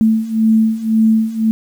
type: beating tone pair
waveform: sine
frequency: 220 / 221.9 Hz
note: A3 / A3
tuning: 0 / +15 cents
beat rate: 1.9 Hz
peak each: -15 / -12 dBFS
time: 0.01-1.51 s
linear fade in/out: 0 ms
effects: 7-bit